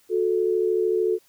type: tone pair together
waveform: sine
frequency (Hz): 364.4 / 437.8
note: F#4 / A4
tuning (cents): -26 / -9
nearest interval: minor third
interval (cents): 317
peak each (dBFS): -22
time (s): 0.09-1.19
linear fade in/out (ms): 50
effects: white hiss -60 dBFS RMS until 1.28 s